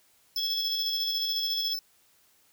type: tone with tremolo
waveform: square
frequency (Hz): 5274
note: E8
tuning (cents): 0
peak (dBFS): -28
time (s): 0.36-1.79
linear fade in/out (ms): 2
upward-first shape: square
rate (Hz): 14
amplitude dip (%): 40
type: tone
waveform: sine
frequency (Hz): 3344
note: G#7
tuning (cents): +11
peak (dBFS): -30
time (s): 0.37-1.74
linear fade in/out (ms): 10
effects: white hiss -64 dBFS RMS until 2.52 s